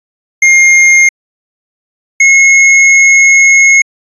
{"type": "tone pair in turn", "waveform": "square", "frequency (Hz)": [2127, 2169], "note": ["C7", "C#7"], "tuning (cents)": [28, -38], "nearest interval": "unison", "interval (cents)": 34, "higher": "second", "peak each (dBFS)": -3, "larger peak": "neither", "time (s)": [[0.42, 1.09], [2.2, 3.82]], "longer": "second", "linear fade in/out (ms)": 5, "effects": ["resampled to 22050 Hz"]}